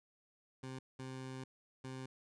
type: tone bursts at uneven times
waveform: 20% pulse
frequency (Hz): 130.81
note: C3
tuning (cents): 0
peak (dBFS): -39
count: 3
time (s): 0.63-0.79 / 0.99-1.44 / 1.84-2.06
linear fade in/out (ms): 5
effects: resampled to 22050 Hz